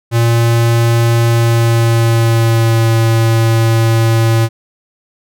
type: tone with pitch glide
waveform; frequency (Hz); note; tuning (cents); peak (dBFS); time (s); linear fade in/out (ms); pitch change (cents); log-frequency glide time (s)
square; 116.54 to 113.75; A#2 to A#2; 0 to -42; -9; 0.11-4.49; 50; -42; 1.28-2.92
effects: none